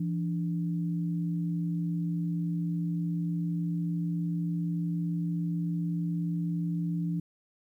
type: tone pair together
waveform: sine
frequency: 168.2 / 294.8 Hz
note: E3 / D4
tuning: +35 / +7 cents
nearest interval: minor seventh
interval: 972 cents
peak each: -28 / -37 dBFS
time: 0-7.2 s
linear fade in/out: 5 ms
effects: 11-bit